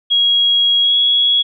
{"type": "tone with pitch glide", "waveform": "sine", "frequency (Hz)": [3300, 3342], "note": ["G#7", "G#7"], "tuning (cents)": [-12, 10], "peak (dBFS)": -10, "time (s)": [0.1, 1.43], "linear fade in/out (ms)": 20, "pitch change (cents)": 22, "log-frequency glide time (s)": [0.82, 0.96], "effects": []}